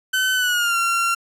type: tone with pitch glide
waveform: 30% pulse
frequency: 1522 to 1371.7 Hz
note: F#6 to F6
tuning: +48 to -32 cents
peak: -15 dBFS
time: 0.13-1.15 s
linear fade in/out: 10 ms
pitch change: -180 cents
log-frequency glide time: 0.34-0.77 s
effects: resampled to 32000 Hz